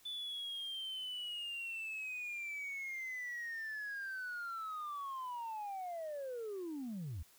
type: linear sweep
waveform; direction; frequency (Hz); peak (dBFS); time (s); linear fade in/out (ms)
sine; down; 3498 to 68.2; -38; 0.05-7.23; 10
effects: tanh soft clip ceiling -38 dBFS + white hiss -65 dBFS RMS until 7.38 s